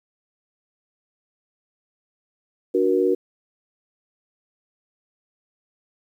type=chord; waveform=sine; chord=D augmented; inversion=none; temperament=equal with one note detuned; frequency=293.7 / 370 / 473.8 Hz; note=D4 / F#4 / A#4; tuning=0 / 0 / +28 cents; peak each=-24 / -19 / -21 dBFS; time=2.74-3.15 s; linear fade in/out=10 ms; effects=9-bit